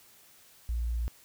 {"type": "tone", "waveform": "sine", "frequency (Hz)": 58.27, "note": "A#1", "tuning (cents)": 0, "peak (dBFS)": -28, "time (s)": [0.69, 1.08], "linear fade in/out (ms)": 0, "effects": ["white hiss -58 dBFS RMS until 1.24 s"]}